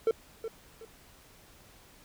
triangle tone with echo, 450 Hz, A4, 39 cents sharp, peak -20 dBFS, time 0.07-0.11 s, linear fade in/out 2 ms, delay 370 ms, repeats 2, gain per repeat -11 dB, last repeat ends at 0.85 s, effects pink hiss -57 dBFS RMS until 2.04 s

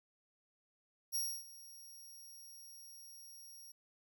15% pulse tone with ADSR envelope, 5620 Hz, F8, 10 cents sharp, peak -28 dBFS, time 1.12-3.72 s, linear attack 34 ms, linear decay 280 ms, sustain -19 dB, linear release 7 ms, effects none

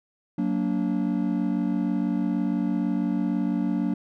triangle chord, Gb augmented, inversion none, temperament just, 185 / 231.2 / 289.1 Hz, Gb3 / Bb3 / D4, 0 / -14 / -27 cents, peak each -25 dBFS, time 0.38-3.94 s, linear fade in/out 5 ms, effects none

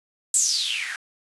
blue noise with band-pass filter sweep, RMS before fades -24 dBFS, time 0.34-0.96 s, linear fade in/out 2 ms, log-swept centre 8300 to 1500 Hz, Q 7.9, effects resampled to 24000 Hz

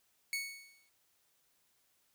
sawtooth tone with exponential decay, 2217 Hz, C#7, in tune, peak -29 dBFS, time 0.33-0.89 s, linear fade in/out 1 ms, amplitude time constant 120 ms, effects white hiss -74 dBFS RMS until 2.14 s

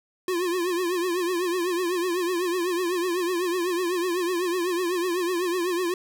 square tone with vibrato, 354.8 Hz, F4, 27 cents sharp, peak -24 dBFS, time 0.28-5.94 s, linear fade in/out 2 ms, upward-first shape triangle, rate 8 Hz, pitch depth 110 cents each way, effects 10-bit

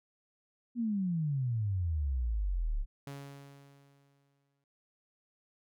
sine exponential sweep, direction down, 245.5 to 33.12 Hz, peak -29 dBFS, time 0.75-2.86 s, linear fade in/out 50 ms
sawtooth tone with exponential decay, 140 Hz, C#3, 18 cents sharp, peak -37 dBFS, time 3.07-4.64 s, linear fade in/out 2 ms, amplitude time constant 340 ms
effects none

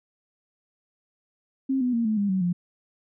sine tone with pitch steps, 266.9 / 249 / 232.3 / 216.8 / 202.3 / 188.73 / 176.09 Hz, C4 / B3 / A#3 / A3 / G#3 / F#3 / F3, +35 / +14 / -6 / -25 / -45 / +35 / +15 cents, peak -21 dBFS, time 1.69-2.53 s, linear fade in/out 10 ms, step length 120 ms, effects none

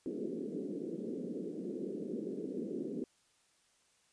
white band-pass noise, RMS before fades -40 dBFS, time 0.06-3.04 s, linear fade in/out 0 ms, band 180 to 440 Hz, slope 48 dB/octave, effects white hiss -71 dBFS RMS until 4.12 s + resampled to 22050 Hz

